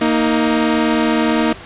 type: tone pair together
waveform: sawtooth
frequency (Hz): 232.2 / 313.1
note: A#3 / D#4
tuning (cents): -7 / +11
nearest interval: perfect fourth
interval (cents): 518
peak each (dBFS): -12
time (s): 0.01-1.53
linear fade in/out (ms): 5
effects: pink hiss -35 dBFS RMS until 1.65 s + resampled to 8000 Hz